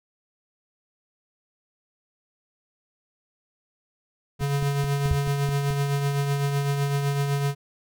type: tone with tremolo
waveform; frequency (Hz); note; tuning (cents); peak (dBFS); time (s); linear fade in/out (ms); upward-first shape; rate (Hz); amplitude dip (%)
square; 141.2; C#3; +32; -21; 4.39-7.55; 50; triangle; 7.9; 45
type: click train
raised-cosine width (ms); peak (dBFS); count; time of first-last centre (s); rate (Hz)
5; -21; 7; 4.41-5.706; 4.63
type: tone with exponential decay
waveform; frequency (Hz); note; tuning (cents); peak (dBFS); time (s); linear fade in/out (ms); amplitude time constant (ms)
sine; 81.2; E2; -26; -14; 5.11-5.2; 0; 18
effects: none